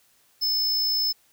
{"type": "tone", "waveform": "square", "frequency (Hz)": 5240, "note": "E8", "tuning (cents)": -11, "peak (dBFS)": -22, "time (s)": [0.41, 1.13], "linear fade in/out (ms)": 20, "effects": ["white hiss -62 dBFS RMS until 1.32 s"]}